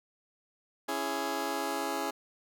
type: chord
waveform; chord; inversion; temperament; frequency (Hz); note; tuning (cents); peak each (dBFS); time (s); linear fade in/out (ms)
15% pulse; C# minor; none; just; 277.2 / 332.6 / 415.8; C#4 / E4 / G#4; 0 / +16 / +2; -30; 0.88-2.11; 10
effects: none